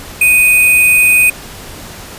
sine tone with sample-and-hold, 2489 Hz, D#7, in tune, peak -5 dBFS, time 0.21-1.3 s, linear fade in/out 5 ms, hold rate 11025 Hz, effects pink hiss -30 dBFS RMS until 2.18 s + resampled to 32000 Hz

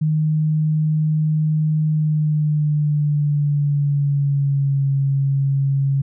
sine tone with pitch glide, 154.7 to 137.82 Hz, D#3 to C#3, -10 to -10 cents, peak -15 dBFS, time 0.01-6.02 s, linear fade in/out 10 ms, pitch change -200 cents, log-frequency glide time 1.88-4.88 s, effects none

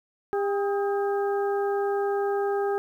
harmonic tone with a mistuned harmonic, 401.1 Hz, G4, 40 cents sharp, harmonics 1 / 2 / 3 / 4, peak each -24 / -30 / -37 / -39 dBFS, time 0.33-2.78 s, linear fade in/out 0 ms, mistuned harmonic 3, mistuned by +75 cents, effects 10-bit

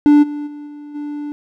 triangle tone with level steps, 293.7 Hz, D4, in tune, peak -4 / -20 / -27 / -29 / -21 dBFS, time 0.06-1.32 s, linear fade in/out 0 ms, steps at 0.22 / 0.46 / 0.66 / 0.94 s, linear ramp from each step 20 ms, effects none

